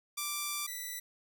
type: tone pair in turn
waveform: 5% pulse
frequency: 1174.7 / 1975.6 Hz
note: D6 / B6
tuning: 0 / 0 cents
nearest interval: major sixth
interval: 900 cents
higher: second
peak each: -22 / -28 dBFS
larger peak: first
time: 0.17-0.67 / 0.67-1 s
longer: first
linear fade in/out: 10 ms
effects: none